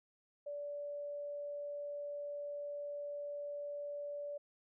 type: tone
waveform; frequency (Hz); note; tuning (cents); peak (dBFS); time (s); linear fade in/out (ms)
sine; 579; D5; -25; -40; 0.46-4.38; 10
effects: none